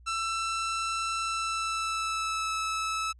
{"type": "tone with pitch glide", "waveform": "sawtooth", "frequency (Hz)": [1335, 1305.3], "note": ["E6", "E6"], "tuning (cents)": [22, -17], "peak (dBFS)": -25, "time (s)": [0.06, 3.13], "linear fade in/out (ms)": 20, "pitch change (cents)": -39, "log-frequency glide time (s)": [1.19, 2.53], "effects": ["added 60 Hz sine -51 dBFS peak until 3.19 s", "resampled to 22050 Hz"]}